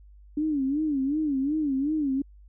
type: tone with vibrato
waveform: sine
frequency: 288.1 Hz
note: D4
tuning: 33 cents flat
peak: -23 dBFS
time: 0.37-2.22 s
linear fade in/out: 5 ms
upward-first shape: sine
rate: 2.7 Hz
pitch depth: 150 cents each way
effects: added 50 Hz sine -48 dBFS peak until 2.48 s